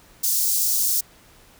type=high-pass noise; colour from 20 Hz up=white; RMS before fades=-21 dBFS; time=0.23-1.01 s; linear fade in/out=10 ms; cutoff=5000 Hz; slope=24 dB/octave; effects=pink hiss -52 dBFS RMS until 1.59 s